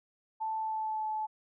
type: tone with pitch glide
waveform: sine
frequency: 880 to 864.9 Hz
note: A5 to A5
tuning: 0 to -30 cents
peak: -31 dBFS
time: 0.4-1.27 s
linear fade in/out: 20 ms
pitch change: -30 cents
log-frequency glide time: 0.57-1.08 s
effects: none